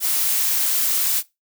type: noise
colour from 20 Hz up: blue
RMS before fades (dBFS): -20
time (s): 0-1.23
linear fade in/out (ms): 50
effects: noise-tail reverb RT60 0.2 s tail -19 dB re dry